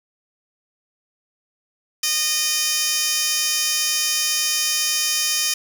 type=tone with high-pass filter; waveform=15% pulse; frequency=614 Hz; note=D#5; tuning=23 cents flat; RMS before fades=-21 dBFS; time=2.03-5.54 s; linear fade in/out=5 ms; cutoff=4300 Hz; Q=1.7; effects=none